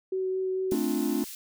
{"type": "tone with vibrato", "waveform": "sine", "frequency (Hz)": 376, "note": "F#4", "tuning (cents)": 28, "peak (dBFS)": -26, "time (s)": [0.12, 0.75], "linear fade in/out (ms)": 5, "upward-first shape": "sine", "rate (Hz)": 4.5, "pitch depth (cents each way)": 8}
{"type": "high-pass noise", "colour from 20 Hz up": "white", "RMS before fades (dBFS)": -41, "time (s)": [0.71, 1.35], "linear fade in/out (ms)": 2, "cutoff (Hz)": 2800, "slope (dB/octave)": 12}
{"type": "chord", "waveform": "triangle", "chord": "D minor seventh", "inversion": "second", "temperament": "equal", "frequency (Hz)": [220, 261.6, 293.7, 349.2], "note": ["A3", "C4", "D4", "F4"], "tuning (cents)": [0, 0, 0, 0], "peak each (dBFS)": [-29, -29, -27, -30], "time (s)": [0.72, 1.24], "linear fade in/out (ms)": 0}
{"effects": []}